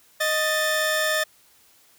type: tone pair together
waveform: sawtooth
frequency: 622.3 / 1769.8 Hz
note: D#5 / A6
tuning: 0 / +10 cents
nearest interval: octave + tritone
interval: 1810 cents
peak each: -20 dBFS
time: 0.2-1.24 s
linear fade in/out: 10 ms
effects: white hiss -57 dBFS RMS until 1.98 s